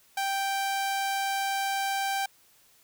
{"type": "tone", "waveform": "sawtooth", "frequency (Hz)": 784, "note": "G5", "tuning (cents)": 0, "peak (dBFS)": -23, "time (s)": [0.17, 2.26], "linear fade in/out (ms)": 5, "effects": ["white hiss -61 dBFS RMS until 2.83 s"]}